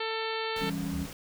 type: harmonic tone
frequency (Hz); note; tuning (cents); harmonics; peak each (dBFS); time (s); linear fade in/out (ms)
445.5; A4; +22; 1 / 2 / 3 / 4 / 5 / 6 / 7 / 8 / 9 / 10; -34 / -37 / -39 / -40 / -41 / -42 / -42 / -43 / -44 / -44; 0-0.7; 5
type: noise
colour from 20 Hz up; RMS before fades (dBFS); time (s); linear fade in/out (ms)
pink; -43; 0.56-1.13; 2
type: chord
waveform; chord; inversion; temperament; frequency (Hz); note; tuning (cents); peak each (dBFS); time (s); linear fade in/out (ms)
sine; C# diminished; first; equal; 164.81 / 196 / 277.2; E3 / G3 / C#4; 0 / 0 / 0; -35; 0.61-1.06; 10
type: tone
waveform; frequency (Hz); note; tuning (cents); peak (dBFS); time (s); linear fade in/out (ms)
sine; 74; D2; +14; -35; 0.92-1.04; 20
effects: none